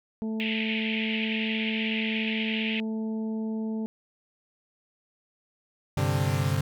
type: harmonic tone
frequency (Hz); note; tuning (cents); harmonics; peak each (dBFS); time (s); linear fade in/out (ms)
220; A3; 0; 1 / 2 / 3 / 4; -28 / -38 / -47 / -49; 0.22-3.86; 0
type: band-pass noise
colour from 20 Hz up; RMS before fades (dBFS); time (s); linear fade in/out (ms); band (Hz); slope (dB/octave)
white; -32; 0.4-2.8; 0; 2100 to 3000; 48
type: chord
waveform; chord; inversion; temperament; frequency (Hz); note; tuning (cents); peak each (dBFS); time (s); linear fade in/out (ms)
40% pulse; G suspended fourth; none; equal; 98 / 130.81 / 146.83; G2 / C3 / D3; 0 / 0 / 0; -27; 5.97-6.61; 5
effects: none